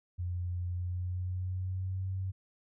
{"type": "tone with pitch glide", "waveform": "sine", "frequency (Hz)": [88.8, 94.63], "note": ["F2", "F#2"], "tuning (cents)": [29, 39], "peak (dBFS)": -32, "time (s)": [0.18, 2.32], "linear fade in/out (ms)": 20, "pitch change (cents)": 110, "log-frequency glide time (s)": [0.71, 2.08], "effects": []}